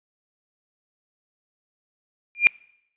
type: tone with exponential growth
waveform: sine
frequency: 2400 Hz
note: D7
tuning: 37 cents sharp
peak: -6 dBFS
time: 2.35-2.47 s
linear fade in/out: 0 ms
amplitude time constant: 24 ms
effects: noise-tail reverb RT60 0.8 s tail -26 dB re dry + resampled to 8000 Hz